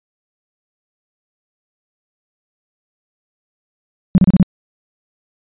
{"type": "tone bursts", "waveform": "sine", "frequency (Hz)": 185.5, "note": "F#3", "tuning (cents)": 5, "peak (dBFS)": -4, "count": 5, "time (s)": [4.15, 4.428], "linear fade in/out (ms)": 0, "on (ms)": 30, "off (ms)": 32, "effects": ["tanh soft clip ceiling 0 dBFS", "resampled to 8000 Hz"]}